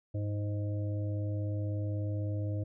harmonic tone with a mistuned harmonic, 103.83 Hz, G#2, in tune, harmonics 1 / 3 / 5 / 6, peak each -31 / -41 / -45 / -47 dBFS, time 0.14-2.64 s, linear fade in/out 10 ms, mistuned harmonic 1, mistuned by -20 cents, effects none

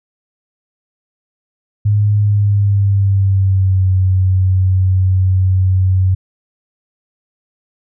sine tone with pitch glide, 103.83 to 93.58 Hz, G#2 to F#2, 0 to +20 cents, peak -9 dBFS, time 1.85-6.15 s, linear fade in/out 10 ms, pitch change -180 cents, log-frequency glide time 2.19-3.9 s, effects none

